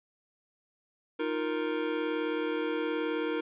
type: chord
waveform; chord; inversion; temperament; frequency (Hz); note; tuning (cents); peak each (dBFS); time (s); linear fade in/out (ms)
square; Eb suspended second; none; just; 311.1 / 350 / 466.7; Eb4 / F4 / Bb4; 0 / +4 / +2; -34 / -37 / -33; 1.19-3.41; 10
effects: resampled to 8000 Hz + 11-bit